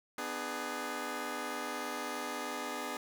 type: chord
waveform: 10% pulse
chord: G# diminished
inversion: first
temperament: just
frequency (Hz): 249.2 / 299 / 415.3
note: B3 / D4 / G#4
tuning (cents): +16 / +31 / 0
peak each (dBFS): -33 / -33 / -33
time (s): 0.18-2.97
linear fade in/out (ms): 2
effects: none